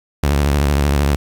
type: tone with vibrato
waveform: sawtooth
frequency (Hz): 71.4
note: D2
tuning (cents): -48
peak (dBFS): -9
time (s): 0.23-1.16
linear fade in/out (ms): 5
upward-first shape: sine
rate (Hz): 13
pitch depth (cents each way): 98
effects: 7-bit